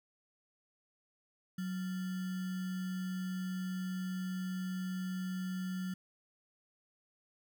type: tone with sample-and-hold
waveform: sine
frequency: 185 Hz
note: F#3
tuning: in tune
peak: -35 dBFS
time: 1.58-5.94 s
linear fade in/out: 5 ms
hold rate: 1575 Hz
effects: none